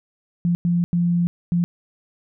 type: tone bursts at uneven times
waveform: sine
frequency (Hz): 173.2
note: F3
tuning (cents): -14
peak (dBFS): -16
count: 4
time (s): 0.45-0.55 / 0.65-0.84 / 0.93-1.27 / 1.52-1.64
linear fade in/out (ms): 0
effects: none